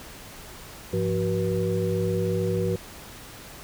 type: tone cluster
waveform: sine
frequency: 102.3 / 173.5 / 375.4 / 482.1 Hz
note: G#2 / F3 / F#4 / B4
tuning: -26 / -11 / +25 / -42 cents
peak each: -28 dBFS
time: 0.93-2.76 s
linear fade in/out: 5 ms
effects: pink hiss -43 dBFS RMS until 3.63 s